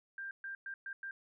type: tone bursts at uneven times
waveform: sine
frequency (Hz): 1587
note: G6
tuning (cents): +21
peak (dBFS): -40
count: 5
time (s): 0.18-0.31 / 0.44-0.55 / 0.66-0.74 / 0.86-0.93 / 1.03-1.11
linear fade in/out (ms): 2
effects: none